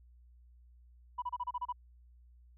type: tone bursts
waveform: sine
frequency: 983 Hz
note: B5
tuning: 8 cents flat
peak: -32 dBFS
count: 8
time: 1.18-1.726 s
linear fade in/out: 10 ms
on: 42 ms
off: 30 ms
effects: tanh soft clip ceiling -29 dBFS + added 60 Hz sine -57 dBFS peak until 2.57 s